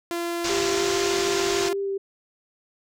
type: tone with pitch glide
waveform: sawtooth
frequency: 342.5 to 347.3 Hz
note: F4 to F4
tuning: -34 to -10 cents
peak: -22 dBFS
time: 0.11-1.73 s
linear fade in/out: 0 ms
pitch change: +24 cents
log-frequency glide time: 0.74-0.86 s
type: low-pass noise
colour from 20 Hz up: white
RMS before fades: -29 dBFS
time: 0.44-1.69 s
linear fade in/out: 5 ms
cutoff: 7200 Hz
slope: 48 dB/octave
type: tone with vibrato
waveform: sine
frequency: 394.2 Hz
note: G4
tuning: 10 cents sharp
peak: -24 dBFS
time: 0.49-1.98 s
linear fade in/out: 10 ms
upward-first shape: sine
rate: 4 Hz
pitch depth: 11 cents each way
effects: none